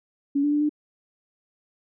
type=tone with pitch steps; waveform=sine; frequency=281.7 / 292.3 / 294.9 / 298.8 Hz; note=C#4 / D4 / D4 / D4; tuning=+28 / -8 / +7 / +30 cents; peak=-19 dBFS; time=0.35-0.694 s; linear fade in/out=10 ms; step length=86 ms; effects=none